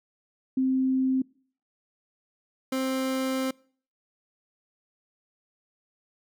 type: tone pair in turn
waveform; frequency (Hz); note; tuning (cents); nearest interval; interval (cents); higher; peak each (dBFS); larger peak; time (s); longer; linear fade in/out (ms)
sine / 30% pulse; 261.6 / 262.8; C4 / C4; 0 / +8; unison; 8; second; -21 / -23; first; 0.57-1.22 / 2.72-3.51; second; 5
effects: noise-tail reverb RT60 0.5 s tail -25 dB re dry